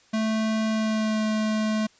square tone with pitch glide, 219.4 to 216.3 Hz, A3 to A3, -5 to -29 cents, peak -23 dBFS, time 0.13-1.87 s, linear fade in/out 10 ms, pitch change -24 cents, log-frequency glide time 0.69-1.24 s, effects white hiss -58 dBFS RMS until 1.99 s + resampled to 16000 Hz

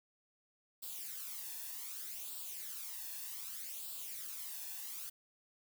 blue noise with flanger, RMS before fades -45 dBFS, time 0.82-5.1 s, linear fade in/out 10 ms, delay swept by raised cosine 0.24 to 1.16 ms, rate 0.65 Hz, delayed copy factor +0.65, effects none

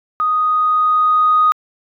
sine tone with level ramp, 1244.5 Hz, D#6, in tune, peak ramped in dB -13 to -8 dBFS, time 0.2-1.52 s, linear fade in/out 0 ms, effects tanh soft clip ceiling -4 dBFS

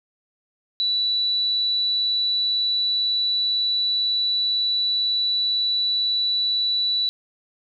sine tone, 3951 Hz, B7, in tune, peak -19 dBFS, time 0.8-7.09 s, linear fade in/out 0 ms, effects none

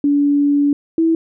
sine tone pair in turn, 286.9 / 326.9 Hz, D4 / E4, -40 / -14 cents, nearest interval major second, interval 226 cents, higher second, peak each -11 dBFS, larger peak neither, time 0.04-0.73 / 0.98-1.15 s, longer first, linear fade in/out 2 ms, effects none

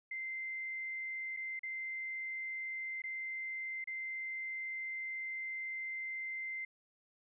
sine tone with dropouts, 2081 Hz, C7, 10 cents flat, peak -38 dBFS, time 0.11-6.65 s, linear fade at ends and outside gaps 5 ms, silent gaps 1.366-1.37 / 1.593-1.632 / 3.02-3.038 / 3.842-3.873 s, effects none

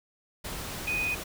sine tone in noise, 2489 Hz, D#7, in tune, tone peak -27 dBFS, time 0.87-1.15 s, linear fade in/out 10 ms, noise pink, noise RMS -37 dBFS, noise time 0.44-1.24 s, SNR +7 dB, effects none

